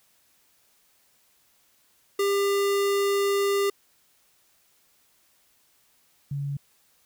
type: tone pair in turn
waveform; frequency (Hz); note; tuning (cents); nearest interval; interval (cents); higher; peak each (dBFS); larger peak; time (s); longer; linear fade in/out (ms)
square / sine; 399.6 / 141.28; G4 / C#3; +33 / +33; octave + tritone; 1800; first; -22 / -27; first; 2.19-3.7 / 6.31-6.57; first; 5
effects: white hiss -64 dBFS RMS until 7.05 s